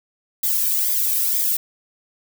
violet noise with flanger, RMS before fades -20 dBFS, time 0.43-1.57 s, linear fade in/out 5 ms, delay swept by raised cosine 0.7 to 1.48 ms, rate 2.1 Hz, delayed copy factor -0.65, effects none

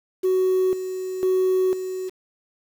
sine tone with tremolo, 372.9 Hz, F#4, 14 cents sharp, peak -15 dBFS, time 0.23-2.1 s, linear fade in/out 20 ms, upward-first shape square, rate 1 Hz, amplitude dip 70%, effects tanh soft clip ceiling -15 dBFS + 7-bit

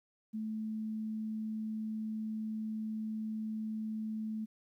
sine tone, 217.9 Hz, A3, 17 cents flat, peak -35 dBFS, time 0.33-4.46 s, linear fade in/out 20 ms, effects 12-bit

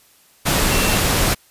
sine tone in noise, 2705 Hz, E7, 44 cents sharp, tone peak -25 dBFS, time 0.7-0.97 s, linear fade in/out 20 ms, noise pink, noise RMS -17 dBFS, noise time 0.45-1.35 s, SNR -11 dB, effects white hiss -53 dBFS RMS until 1.5 s + resampled to 32000 Hz

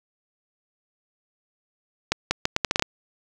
accelerating click train, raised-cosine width 0.2 ms, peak -3 dBFS, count 9, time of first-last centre 2.12-2.824 s, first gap 190 ms, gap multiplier 0.76, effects none

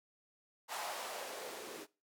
blue noise with band-pass filter sweep, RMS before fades -44 dBFS, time 0.68-1.87 s, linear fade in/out 50 ms, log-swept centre 850 to 330 Hz, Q 2.2, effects noise-tail reverb RT60 0.3 s tail -21 dB re dry

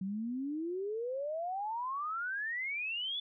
sine exponential sweep, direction up, 185 to 3504 Hz, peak -34 dBFS, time 0.01-3.2 s, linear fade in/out 5 ms, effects none

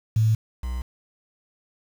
sine / triangle tone pair in turn, 110.3 / 61.9 Hz, A2 / B1, +5 / +5 cents, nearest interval minor seventh, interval 1000 cents, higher first, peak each -16 / -24 dBFS, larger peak first, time 0.16-0.35 / 0.63-0.82 s, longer neither, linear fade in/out 5 ms, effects 7-bit

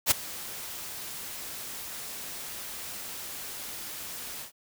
white noise with ADSR envelope, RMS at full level -19 dBFS, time 0.06-4.52 s, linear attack 52 ms, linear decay 11 ms, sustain -20 dB, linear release 110 ms, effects none

